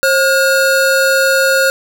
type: tone pair together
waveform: square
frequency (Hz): 535 / 1432.8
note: C5 / F6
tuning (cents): +38 / +44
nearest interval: octave + perfect fourth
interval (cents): 1706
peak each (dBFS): -13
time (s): 0.03-1.7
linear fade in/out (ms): 0
effects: none